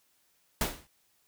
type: noise with exponential decay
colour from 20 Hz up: pink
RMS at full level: -25 dBFS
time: 0.61-0.87 s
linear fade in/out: 2 ms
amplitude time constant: 56 ms
effects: white hiss -70 dBFS RMS until 1.27 s